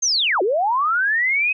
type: linear two-way sweep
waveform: sine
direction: down then up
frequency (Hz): 6520 to 345.4 to 2564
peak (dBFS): -16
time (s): 0.02-1.53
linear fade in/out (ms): 10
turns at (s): 0.42
effects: none